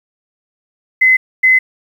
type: tone pair in turn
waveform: sine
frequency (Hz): 2040 / 2040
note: C7 / C7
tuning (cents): -44 / -44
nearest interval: unison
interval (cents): 0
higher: neither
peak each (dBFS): -6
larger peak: neither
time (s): 1.01-1.17 / 1.43-1.59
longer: neither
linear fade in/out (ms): 10
effects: 7-bit